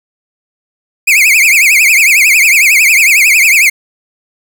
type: tone with vibrato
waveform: 45% pulse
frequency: 2338 Hz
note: D7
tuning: 8 cents flat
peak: -4 dBFS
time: 1.07-3.7 s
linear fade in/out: 10 ms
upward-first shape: triangle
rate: 11 Hz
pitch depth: 230 cents each way
effects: none